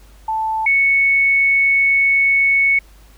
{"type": "tone pair in turn", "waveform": "sine", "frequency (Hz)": [880, 2213], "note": ["A5", "C#7"], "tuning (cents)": [0, -3], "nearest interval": "octave + major third", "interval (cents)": 1597, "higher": "second", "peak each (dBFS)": [-17, -11], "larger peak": "second", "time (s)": [[0.28, 0.66], [0.66, 2.79]], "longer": "second", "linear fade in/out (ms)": 5, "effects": ["added 50 Hz sine -43 dBFS peak until 3.17 s", "pink hiss -51 dBFS RMS until 3.17 s"]}